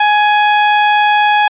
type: tone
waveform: sawtooth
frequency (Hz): 836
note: G#5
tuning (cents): +11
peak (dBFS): -4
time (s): 0-1.48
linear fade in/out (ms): 5
effects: resampled to 8000 Hz